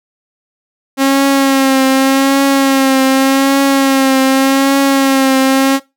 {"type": "tone with vibrato", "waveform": "sawtooth", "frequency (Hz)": 270.2, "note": "C#4", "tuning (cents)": -44, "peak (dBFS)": -4, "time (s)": [0.97, 5.8], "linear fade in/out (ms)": 50, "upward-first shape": "triangle", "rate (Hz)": 0.85, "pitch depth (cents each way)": 37, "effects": ["noise-tail reverb RT60 0.2 s tail -18 dB re dry"]}